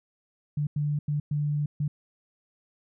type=tone bursts at uneven times; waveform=sine; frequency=147.4 Hz; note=D3; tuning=7 cents sharp; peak=-24 dBFS; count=5; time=0.57-0.67 / 0.76-0.99 / 1.08-1.2 / 1.31-1.66 / 1.8-1.88 s; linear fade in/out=5 ms; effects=none